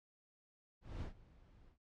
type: noise with ADSR envelope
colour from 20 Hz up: brown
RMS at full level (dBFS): -42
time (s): 0.81-1.78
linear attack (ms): 210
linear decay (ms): 110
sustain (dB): -21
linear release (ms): 98
effects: low-pass 5000 Hz 12 dB/octave